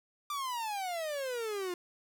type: exponential sweep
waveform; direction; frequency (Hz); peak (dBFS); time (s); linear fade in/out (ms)
45% pulse; down; 1194 to 348.4; -34; 0.3-1.74; 2
effects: none